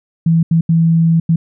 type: tone bursts at uneven times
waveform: sine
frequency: 164.81 Hz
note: E3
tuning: in tune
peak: -8 dBFS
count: 4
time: 0.26-0.43 / 0.51-0.61 / 0.69-1.2 / 1.29-1.36 s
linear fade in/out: 5 ms
effects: none